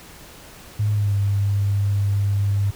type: tone with pitch glide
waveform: sine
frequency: 104.9 to 100.39 Hz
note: G#2 to G2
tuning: +18 to +42 cents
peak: -17 dBFS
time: 0.79-2.71 s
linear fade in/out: 10 ms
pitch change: -76 cents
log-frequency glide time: 0.92-1.14 s
effects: pink hiss -43 dBFS RMS until 2.75 s

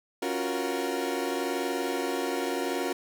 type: chord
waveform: 30% pulse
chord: Gb major seventh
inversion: second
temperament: equal with one note detuned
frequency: 277.2 / 349.2 / 370 / 469.9 Hz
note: Db4 / F4 / Gb4 / Bb4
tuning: 0 / 0 / 0 / +14 cents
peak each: -31 dBFS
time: 0.22-2.93 s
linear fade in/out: 5 ms
effects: none

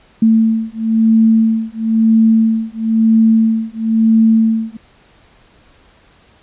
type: beating tone pair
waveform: sine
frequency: 222.8 / 223.8 Hz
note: A3 / A3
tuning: +22 / +30 cents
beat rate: 1 Hz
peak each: -12 dBFS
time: 0.22-4.77 s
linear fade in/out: 5 ms
effects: pink hiss -49 dBFS RMS until 6.42 s + resampled to 8000 Hz

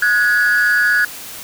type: tone pair together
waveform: sine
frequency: 1460.5 / 1676 Hz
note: F#6 / G#6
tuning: -23 / +15 cents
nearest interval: major second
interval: 238 cents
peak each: -12 dBFS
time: 0.02-1.05 s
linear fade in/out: 5 ms
effects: tanh soft clip ceiling -8 dBFS + white hiss -32 dBFS RMS until 1.43 s

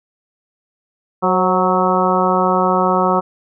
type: harmonic tone with a mistuned harmonic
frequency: 185 Hz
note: F#3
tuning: in tune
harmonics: 1 / 2 / 3 / 4 / 5 / 6 / 7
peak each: -20 / -20 / -20 / -20 / -20 / -20 / -20 dBFS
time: 1.22-3.21 s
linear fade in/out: 20 ms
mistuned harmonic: 3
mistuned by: -38 cents
effects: none

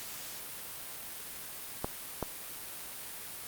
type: clicks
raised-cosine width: 1 ms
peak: -17 dBFS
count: 2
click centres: 1.845 / 2.227 s
effects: white hiss -43 dBFS RMS until 3.47 s + Opus 48 kbps

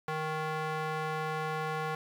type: tone with band-pass filter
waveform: square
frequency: 156.2 Hz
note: D#3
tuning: 7 cents sharp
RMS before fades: -34 dBFS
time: 0.08-1.95 s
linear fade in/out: 2 ms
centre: 1100 Hz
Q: 0.96
effects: 9-bit

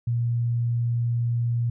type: tone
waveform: sine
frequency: 118.5 Hz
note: A#2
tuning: 29 cents sharp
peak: -21 dBFS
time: 0.07-1.7 s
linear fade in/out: 5 ms
effects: none

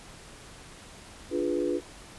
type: chord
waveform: sine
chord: D diminished seventh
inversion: none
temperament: equal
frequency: 293.7 / 349.2 / 415.3 / 493.9 Hz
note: D4 / F4 / Ab4 / Cb5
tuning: 0 / 0 / 0 / 0 cents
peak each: -31 / -29 / -33 / -32 dBFS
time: 1.3-1.81 s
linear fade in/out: 50 ms
effects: pink hiss -48 dBFS RMS until 2.18 s + resampled to 24000 Hz

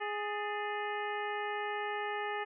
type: harmonic tone with a mistuned harmonic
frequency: 415.3 Hz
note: G#4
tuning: in tune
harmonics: 1 / 2 / 3 / 4 / 5 / 6 / 7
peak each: -39 / -38 / -42 / -41 / -45 / -49 / -49 dBFS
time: 0-2.45 s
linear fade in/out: 20 ms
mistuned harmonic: 4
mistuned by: +110 cents
effects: none

